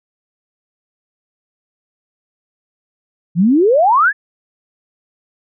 sine exponential sweep, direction up, 157.4 to 1786 Hz, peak -8 dBFS, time 3.35-4.13 s, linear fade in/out 50 ms, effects none

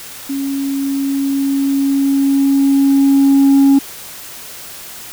sine tone with level ramp, 275.5 Hz, C#4, 11 cents flat, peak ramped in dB -17 to -3 dBFS, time 0.29-3.79 s, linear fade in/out 10 ms, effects tanh soft clip ceiling -5 dBFS + white hiss -32 dBFS RMS until 5.12 s

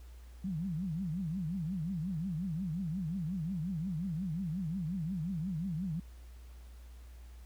sine tone with vibrato, 173.2 Hz, F3, 14 cents flat, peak -33 dBFS, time 0.44-6 s, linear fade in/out 5 ms, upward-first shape triangle, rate 5.6 Hz, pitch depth 280 cents each way, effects added 60 Hz sine -48 dBFS peak until 7.45 s + pink hiss -64 dBFS RMS until 7.45 s

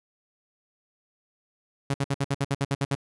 sawtooth tone bursts, 138.9 Hz, C#3, 4 cents sharp, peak -19 dBFS, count 11, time 1.9-2.951 s, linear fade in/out 5 ms, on 41 ms, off 60 ms, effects resampled to 24000 Hz

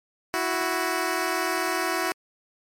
10% pulse tone pair together, 329.6 / 370 Hz, E4 / F#4, 0 / 0 cents, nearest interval major second, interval 200 cents, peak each -19 / -18 dBFS, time 0.34-2.12 s, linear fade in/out 0 ms, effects MP3 64 kbps

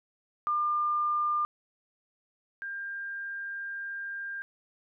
sine tone pair in turn, 1200 / 1598.4 Hz, D6 / G6, +37 / +33 cents, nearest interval perfect fourth, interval 496 cents, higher second, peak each -25 / -34 dBFS, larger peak first, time 0.47-1.45 / 2.62-4.42 s, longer second, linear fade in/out 0 ms, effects none

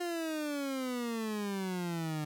30% pulse exponential sweep, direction down, 354.8 to 149.9 Hz, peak -31 dBFS, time 0-2.25 s, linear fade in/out 10 ms, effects none

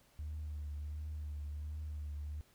sine tone with vibrato, 75 Hz, D2, 37 cents sharp, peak -38 dBFS, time 0.19-2.41 s, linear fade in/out 0 ms, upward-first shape triangle, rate 1.4 Hz, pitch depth 42 cents each way, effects tanh soft clip ceiling -36 dBFS + pink hiss -68 dBFS RMS until 2.54 s

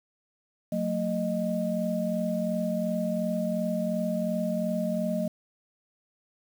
sine tone cluster, 182.9 / 225.7 / 617 Hz, F#3 / A3 / D#5, -20 / +44 / -15 cents, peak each -30 dBFS, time 0.72-5.28 s, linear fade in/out 5 ms, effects 8-bit

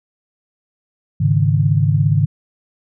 sine chord, Ab suspended fourth, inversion none, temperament just, 103.83 / 138.43 / 155.74 Hz, Ab2 / Db3 / Eb3, 0 / -2 / +2 cents, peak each -16 dBFS, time 1.2-2.26 s, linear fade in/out 10 ms, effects none

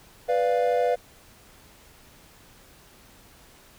triangle chord, B diminished, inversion none, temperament equal, 493.9 / 587.3 / 698.5 Hz, B4 / D5 / F5, 0 / 0 / 0 cents, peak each -21 / -25 / -23 dBFS, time 0.28-0.96 s, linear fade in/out 20 ms, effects pink hiss -53 dBFS RMS until 3.78 s

